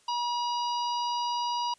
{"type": "harmonic tone", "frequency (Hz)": 962, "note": "B5", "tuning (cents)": -46, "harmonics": [1, 3, 4, 5, 6], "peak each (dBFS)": [-28, -38, -44, -38, -46], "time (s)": [0.08, 1.74], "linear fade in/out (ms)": 5, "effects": ["white hiss -63 dBFS RMS until 1.78 s", "resampled to 22050 Hz"]}